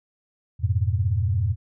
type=chord; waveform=sine; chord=F diminished; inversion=none; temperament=equal with one note detuned; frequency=87.31 / 103.83 / 121 Hz; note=F2 / Ab2 / Cb3; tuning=0 / 0 / -35 cents; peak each=-23 / -23 / -27 dBFS; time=0.59-1.56 s; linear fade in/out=50 ms; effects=none